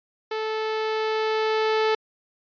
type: tone with level ramp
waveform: sawtooth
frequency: 437 Hz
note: A4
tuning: 12 cents flat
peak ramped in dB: -22 to -15 dBFS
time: 0.31-1.95 s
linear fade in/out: 5 ms
effects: resampled to 11025 Hz